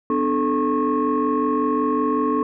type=tone cluster; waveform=sine; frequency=253.3 / 298.7 / 435.7 / 1090 Hz; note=B3 / D4 / A4 / C#6; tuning=+44 / +29 / -17 / -29 cents; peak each=-22 dBFS; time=0.1-2.43 s; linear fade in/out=2 ms; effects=tanh soft clip ceiling -12 dBFS